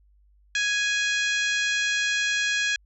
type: harmonic tone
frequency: 830.6 Hz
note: G#5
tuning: in tune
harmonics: 2 / 3 / 4 / 5 / 6 / 7 / 8 / 9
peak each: -25 / -28 / -30 / -34 / -40 / -36 / -38 / -41 dBFS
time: 0.55-2.76 s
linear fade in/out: 2 ms
effects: added 50 Hz sine -56 dBFS peak until 2.85 s